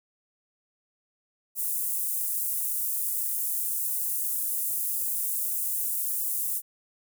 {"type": "high-pass noise", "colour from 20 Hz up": "pink", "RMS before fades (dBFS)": -29, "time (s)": [1.55, 6.62], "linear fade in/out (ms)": 50, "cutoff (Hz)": 10000, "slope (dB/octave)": 24, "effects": []}